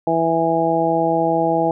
harmonic tone, 164.81 Hz, E3, in tune, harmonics 1 / 2 / 3 / 4 / 5, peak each -26 / -21 / -22 / -20 / -20 dBFS, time 0.07-1.71 s, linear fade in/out 2 ms, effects none

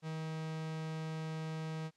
45% pulse tone, 158.7 Hz, D#3, 35 cents sharp, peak -38 dBFS, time 0.02-1.91 s, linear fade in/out 50 ms, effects white hiss -75 dBFS RMS until 1.96 s + low-pass 6000 Hz 12 dB/octave

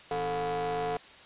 45% pulse ring-modulated tone, 138.59 Hz, C#3, in tune, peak -26 dBFS, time 0.11-0.97 s, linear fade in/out 2 ms, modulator 580 Hz, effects white hiss -51 dBFS RMS until 1.25 s + resampled to 8000 Hz

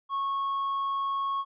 triangle tone, 1100 Hz, C#6, 14 cents flat, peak -25 dBFS, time 0.09-1.45 s, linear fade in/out 50 ms, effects resampled to 8000 Hz

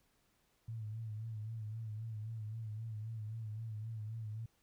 sine tone with vibrato, 110 Hz, A2, in tune, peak -40 dBFS, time 0.68-4.46 s, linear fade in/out 5 ms, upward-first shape sine, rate 3.8 Hz, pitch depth 64 cents each way, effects pink hiss -75 dBFS RMS until 4.62 s

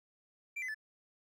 triangle tone with pitch steps, 2354 / 2026 / 1743.3 Hz, D7 / B6 / A6, +3 / +44 / -17 cents, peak -35 dBFS, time 0.56-0.746 s, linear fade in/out 10 ms, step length 62 ms, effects none

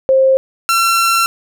sine / sawtooth tone pair in turn, 530 / 1355.3 Hz, C5 / E6, +22 / +48 cents, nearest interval octave + major third, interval 1626 cents, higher second, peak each -7 dBFS, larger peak neither, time 0.09-0.37 / 0.69-1.26 s, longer second, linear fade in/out 0 ms, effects none

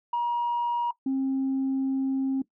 sine tone pair in turn, 953 / 267.4 Hz, A#5 / C4, +38 / +38 cents, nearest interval octave + minor seventh, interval 2200 cents, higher first, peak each -22 dBFS, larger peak neither, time 0.13-0.91 / 1.06-2.42 s, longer second, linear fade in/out 5 ms, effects noise-tail reverb RT60 0.1 s tail -19 dB re dry + tanh soft clip ceiling -21 dBFS

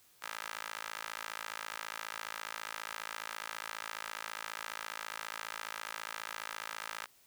15% pulse tone with high-pass filter, 54.7 Hz, A1, 9 cents flat, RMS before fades -43 dBFS, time 0.22-7.06 s, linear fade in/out 5 ms, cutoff 1300 Hz, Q 1.5, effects white hiss -65 dBFS RMS until 7.26 s

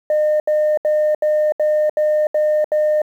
sine tone bursts, 608 Hz, D#5, 40 cents flat, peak -11 dBFS, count 8, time 0.1-3.018 s, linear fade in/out 2 ms, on 300 ms, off 74 ms, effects tanh soft clip ceiling -11 dBFS + 8-bit

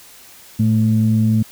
sine tone pair together, 111.9 / 218.8 Hz, A2 / A3, +30 / -9 cents, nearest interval octave, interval 1161 cents, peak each -14 dBFS, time 0.59-1.43 s, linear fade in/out 10 ms, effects tanh soft clip ceiling -5 dBFS + white hiss -43 dBFS RMS until 1.51 s

